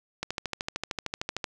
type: click train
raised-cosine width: 0.2 ms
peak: -13 dBFS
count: 17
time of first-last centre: 0.23-1.442 s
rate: 13.2 Hz
effects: none